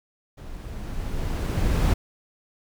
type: noise with level ramp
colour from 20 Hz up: brown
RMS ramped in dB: -39 to -18 dBFS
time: 0.37-1.94 s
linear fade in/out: 10 ms
effects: none